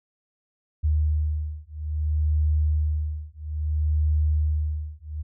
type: beating tone pair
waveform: sine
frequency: 76 / 76.6 Hz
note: D#2 / D#2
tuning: -40 / -27 cents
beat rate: 0.6 Hz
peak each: -24 dBFS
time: 0.83-5.23 s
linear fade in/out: 20 ms
effects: none